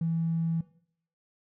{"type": "tone", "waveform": "triangle", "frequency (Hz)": 164.81, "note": "E3", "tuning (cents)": 0, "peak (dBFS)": -22, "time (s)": [0.01, 0.61], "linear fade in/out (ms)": 5, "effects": ["noise-tail reverb RT60 0.6 s tail -21 dB re dry", "tanh soft clip ceiling -23 dBFS"]}